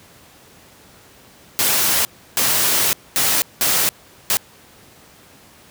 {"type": "noise bursts at uneven times", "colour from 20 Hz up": "white", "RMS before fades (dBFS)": -17, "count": 5, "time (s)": [[1.59, 2.05], [2.37, 2.93], [3.16, 3.42], [3.61, 3.89], [4.3, 4.37]], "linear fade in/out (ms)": 0, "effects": ["pink hiss -47 dBFS RMS until 5.7 s", "high-pass 80 Hz 12 dB/octave"]}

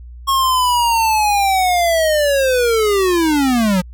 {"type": "linear sweep", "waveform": "square", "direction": "down", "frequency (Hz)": [1094, 174.61], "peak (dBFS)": -13, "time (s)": [0.27, 3.82], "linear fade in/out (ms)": 20, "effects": ["added 60 Hz sine -32 dBFS peak until 3.93 s"]}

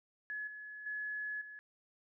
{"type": "tone with level steps", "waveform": "sine", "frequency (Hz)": 1700, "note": "G#6", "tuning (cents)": 40, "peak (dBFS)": [-38, -45, -37, -47], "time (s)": [0.3, 1.59], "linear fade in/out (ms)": 0, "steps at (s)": [0.47, 0.86, 1.41], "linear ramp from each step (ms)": 5, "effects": []}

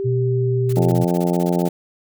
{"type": "tone", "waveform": "sine", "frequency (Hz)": 392, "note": "G4", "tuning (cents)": 0, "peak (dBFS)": -21, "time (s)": [0, 0.91], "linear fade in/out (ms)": 0}
{"type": "tone with pitch glide", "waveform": "sine", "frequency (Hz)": [123.47, 122.69], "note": ["B2", "B2"], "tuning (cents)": [0, -11], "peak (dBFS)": -17, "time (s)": [0.04, 1.05], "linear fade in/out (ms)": 20, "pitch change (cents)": -11, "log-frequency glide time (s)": [0.19, 0.52]}
{"type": "noise bursts", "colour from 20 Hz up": "white", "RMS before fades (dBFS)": -37, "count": 16, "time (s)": [0.69, 1.689], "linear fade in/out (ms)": 5, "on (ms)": 39, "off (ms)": 25}
{"type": "harmonic tone", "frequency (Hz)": 87.31, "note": "F2", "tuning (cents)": 0, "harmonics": [2, 3, 4, 5, 6, 7, 8, 9, 10], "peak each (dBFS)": [-19, -25, -23, -26, -30, -27, -33, -31, -33], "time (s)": [0.76, 1.69], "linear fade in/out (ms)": 10}
{"effects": []}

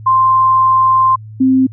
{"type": "tone pair in turn", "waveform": "sine", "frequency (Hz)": [1046.5, 261.6], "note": ["C6", "C4"], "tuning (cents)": [0, 0], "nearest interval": "2 octaves", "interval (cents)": 2400, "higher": "first", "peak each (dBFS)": -7, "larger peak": "neither", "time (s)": [[0.06, 1.16], [1.4, 1.67]], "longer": "first", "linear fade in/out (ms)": 10, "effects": ["added 108 Hz sine -29 dBFS peak until 1.72 s"]}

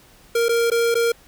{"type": "tone with dropouts", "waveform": "square", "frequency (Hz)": 466.2, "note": "A#4", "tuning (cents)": 0, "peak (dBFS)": -17, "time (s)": [0.35, 1.12], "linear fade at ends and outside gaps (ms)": 5, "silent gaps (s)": [[0.485, 0.491], [0.702, 0.716], [0.944, 0.952]], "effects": ["pink hiss -51 dBFS RMS until 1.27 s"]}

